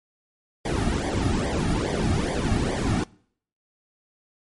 brown noise with flanger, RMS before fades -24 dBFS, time 0.65-3.04 s, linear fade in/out 5 ms, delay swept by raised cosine 0.73 to 2.03 ms, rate 2.4 Hz, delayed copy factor -1, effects noise-tail reverb RT60 0.6 s tail -24 dB re dry + MP3 48 kbps

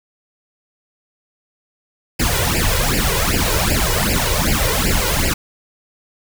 pink noise with flanger, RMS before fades -17 dBFS, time 2.19-5.34 s, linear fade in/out 10 ms, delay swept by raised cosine 0.4 to 2.1 ms, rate 2.6 Hz, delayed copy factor +0.95, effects none

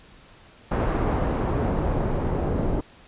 pink noise with low-pass filter sweep, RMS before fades -24 dBFS, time 0.71-2.81 s, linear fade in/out 5 ms, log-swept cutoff 1100 to 590 Hz, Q 0.74, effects pink hiss -51 dBFS RMS until 3.07 s + resampled to 8000 Hz

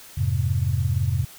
sine chord, F minor, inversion none, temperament just, 87.31 / 104.77 / 130.96 Hz, F2 / Ab2 / C3, 0 / +16 / +2 cents, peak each -24 dBFS, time 0.17-1.25 s, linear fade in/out 10 ms, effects white hiss -45 dBFS RMS until 1.38 s

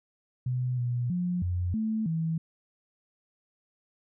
sine tone with pitch steps, 125.8 / 121.9 / 178 / 89.2 / 219.4 / 162.4 Hz, B2 / B2 / F3 / F2 / A3 / E3, +32 / -22 / +33 / +37 / -5 / -26 cents, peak -26 dBFS, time 0.46-2.38 s, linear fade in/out 5 ms, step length 320 ms, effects none

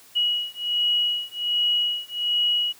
sine beating tone pair, 2910 / 2911.3 Hz, F#7 / F#7, -29 / -29 cents, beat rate 1.3 Hz, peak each -24 dBFS, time 0.15-2.73 s, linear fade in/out 20 ms, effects white hiss -51 dBFS RMS until 2.79 s + high-pass 60 Hz 12 dB/octave

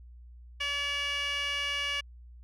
15% pulse tone with band-pass filter, 571 Hz, D5, 49 cents flat, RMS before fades -32 dBFS, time 0.6-2.01 s, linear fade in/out 10 ms, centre 3000 Hz, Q 3.7, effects added 60 Hz sine -47 dBFS peak until 2.43 s

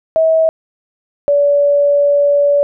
sine tone pair in turn, 644 / 573.7 Hz, E5 / D5, -41 / -41 cents, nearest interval major second, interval 200 cents, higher first, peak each -8 dBFS, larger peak neither, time 0.16-0.49 / 1.28-2.63 s, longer second, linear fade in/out 0 ms, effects none

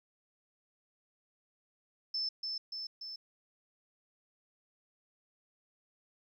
sine tone with echo, 5274 Hz, E8, in tune, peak -32 dBFS, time 2.14-2.29 s, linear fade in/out 5 ms, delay 290 ms, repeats 3, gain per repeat -3 dB, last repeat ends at 3.16 s, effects 12-bit

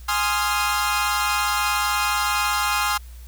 sawtooth chord, F minor seventh, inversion first, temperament equal with one note detuned, 830.6 / 1046.5 / 1244.5 / 1388.1 Hz, Ab5 / C6 / Eb6 / F6, 0 / 0 / 0 / -11 cents, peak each -22 dBFS, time 0.08-2.98 s, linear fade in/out 10 ms, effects added 60 Hz sine -37 dBFS peak until 3.27 s + white hiss -52 dBFS RMS until 3.27 s

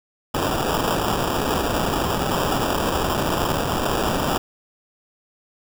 white noise with sample-and-hold, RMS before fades -22 dBFS, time 0.34-4.38 s, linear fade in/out 5 ms, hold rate 2100 Hz, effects none

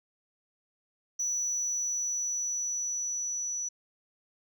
sine tone with level ramp, 5920 Hz, F#8, in tune, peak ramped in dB -25 to -30 dBFS, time 1.19-3.69 s, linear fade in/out 10 ms, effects tanh soft clip ceiling -27 dBFS

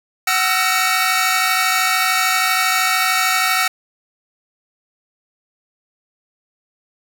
sawtooth tone cluster, 748 / 1301 / 1354 / 1863 / 2256 Hz, F#5 / E6 / E6 / A#6 / C#7, +19 / -23 / +46 / -2 / +30 cents, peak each -18 dBFS, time 0.27-3.68 s, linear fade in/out 5 ms, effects 7-bit

